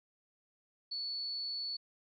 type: tone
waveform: sine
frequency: 4436 Hz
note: C#8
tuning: in tune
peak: -36 dBFS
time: 0.91-1.77 s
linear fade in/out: 10 ms
effects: none